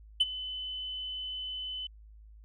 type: tone with ADSR envelope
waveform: sine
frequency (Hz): 3022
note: F#7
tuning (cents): +36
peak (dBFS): -17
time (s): 0.2-1.87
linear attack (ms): 10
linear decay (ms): 31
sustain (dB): -18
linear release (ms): 4
effects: tanh soft clip ceiling -19 dBFS + added 53 Hz sine -50 dBFS peak until 2.44 s